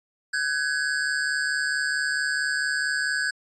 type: tone pair together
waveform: square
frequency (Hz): 1516.7 / 1661.2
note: F#6 / G#6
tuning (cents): +42 / 0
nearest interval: major second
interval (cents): 158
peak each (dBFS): -27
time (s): 0.33-3.31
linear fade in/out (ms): 10
effects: resampled to 22050 Hz